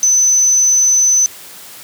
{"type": "tone", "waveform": "sine", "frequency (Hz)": 6070, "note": "F#8", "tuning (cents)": 43, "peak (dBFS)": -8, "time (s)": [0.03, 1.26], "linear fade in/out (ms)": 0, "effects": ["white hiss -35 dBFS RMS until 1.83 s", "high-pass 100 Hz 12 dB/octave"]}